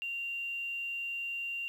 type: tone with quantisation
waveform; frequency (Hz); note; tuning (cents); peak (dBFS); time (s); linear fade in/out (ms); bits
sine; 2770; F7; -15; -34; 0.02-1.68; 0; 10
effects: none